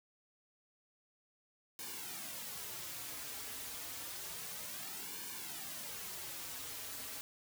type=noise with flanger; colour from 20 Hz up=white; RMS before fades=-45 dBFS; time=1.79-7.21 s; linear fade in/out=0 ms; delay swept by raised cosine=1.5 to 5.6 ms; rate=0.29 Hz; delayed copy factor=-0.75; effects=none